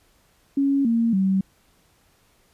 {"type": "tone with pitch steps", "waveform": "sine", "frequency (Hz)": [277.2, 230.4, 191.53], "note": ["C#4", "A#3", "G3"], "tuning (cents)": [0, -20, -40], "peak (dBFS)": -17, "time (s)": [0.57, 1.41], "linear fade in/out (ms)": 5, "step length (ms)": 280, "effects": ["pink hiss -61 dBFS RMS until 2.53 s", "resampled to 32000 Hz"]}